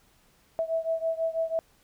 sine beating tone pair, 651 / 657.1 Hz, E5 / E5, -22 / -6 cents, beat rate 6.1 Hz, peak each -28 / -30 dBFS, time 0.59-1.59 s, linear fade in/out 0 ms, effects pink hiss -63 dBFS RMS until 1.83 s

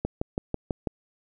click train, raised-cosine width 2 ms, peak -13 dBFS, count 6, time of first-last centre 0.05-0.872 s, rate 6.08 Hz, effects none

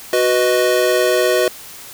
square chord, B major, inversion second, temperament equal, 370 / 493.9 / 622.3 Hz, F#4 / B4 / D#5, 0 / 0 / 0 cents, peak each -18 dBFS, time 0.13-1.48 s, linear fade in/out 2 ms, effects white hiss -36 dBFS RMS until 1.93 s

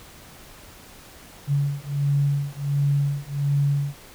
sine beating tone pair, 141.3 / 142.7 Hz, C#3 / D3, +34 / -49 cents, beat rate 1.4 Hz, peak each -23 dBFS, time 1.47-3.95 s, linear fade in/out 50 ms, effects pink hiss -46 dBFS RMS until 4.14 s

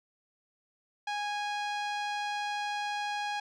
sawtooth tone with low-pass filter, 826 Hz, G#5, 10 cents flat, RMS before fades -34 dBFS, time 1.07-3.4 s, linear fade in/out 5 ms, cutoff 4400 Hz, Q 0.97, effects none

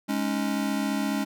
square chord, Ab suspended fourth, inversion none, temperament just, 207.7 / 276.9 / 311.5 Hz, Ab3 / Db4 / Eb4, 0 / -2 / +2 cents, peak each -29 / -29 / -35 dBFS, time 0.08-1.25 s, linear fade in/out 20 ms, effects none

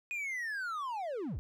triangle linear sweep, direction down, 2490 to 40 Hz, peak -33 dBFS, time 0.11-1.39 s, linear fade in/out 0 ms, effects none

